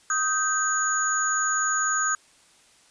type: tone cluster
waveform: sine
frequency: 1256 / 1560 / 6760 Hz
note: D#6 / G6 / G#8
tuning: +16 / -9 / +30 cents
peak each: -26 dBFS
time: 0.1-2.15 s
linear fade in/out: 2 ms
effects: white hiss -57 dBFS RMS until 2.9 s + resampled to 22050 Hz